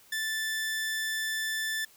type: tone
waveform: sawtooth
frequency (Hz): 1760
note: A6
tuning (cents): 0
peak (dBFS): -26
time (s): 0.12-1.85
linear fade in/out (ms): 5
effects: white hiss -58 dBFS RMS until 1.96 s